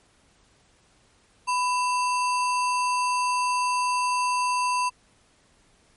sine tone with sample-and-hold, 995 Hz, B5, 13 cents sharp, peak -21 dBFS, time 1.47-4.9 s, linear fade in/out 20 ms, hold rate 3675 Hz, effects pink hiss -61 dBFS RMS until 5.96 s + MP3 48 kbps

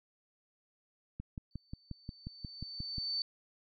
click train, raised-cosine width 5 ms, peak -28 dBFS, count 11, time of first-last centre 1.2-2.983 s, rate 5.61 Hz
sine tone with exponential growth, 4536 Hz, C#8, 39 cents sharp, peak -31 dBFS, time 1.51-3.22 s, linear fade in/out 1 ms, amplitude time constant 370 ms
effects none

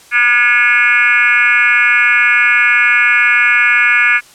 sine tone with frequency modulation, 1935 Hz, B6, 36 cents flat, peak -7 dBFS, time 0.11-4.21 s, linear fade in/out 50 ms, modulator 244 Hz, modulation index 2.3, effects white hiss -42 dBFS RMS until 4.34 s + low-pass 10000 Hz 12 dB/octave

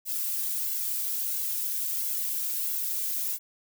violet noise with flanger, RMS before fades -30 dBFS, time 0.05-3.39 s, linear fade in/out 50 ms, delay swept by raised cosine 1.6 to 2.8 ms, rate 1.5 Hz, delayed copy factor -0.95, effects none

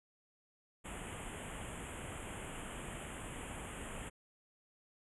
pink band-stop noise, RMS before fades -45 dBFS, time 0.84-4.1 s, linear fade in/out 20 ms, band 3300 to 7100 Hz, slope 96 dB/octave, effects resampled to 24000 Hz

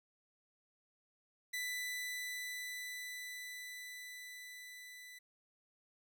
sawtooth tone with level ramp, 1989 Hz, B6, 12 cents sharp, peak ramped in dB -34 to -48 dBFS, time 1.53-5.19 s, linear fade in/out 10 ms, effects none

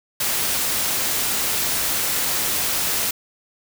white noise, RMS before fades -22 dBFS, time 0.2-3.11 s, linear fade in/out 5 ms, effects none

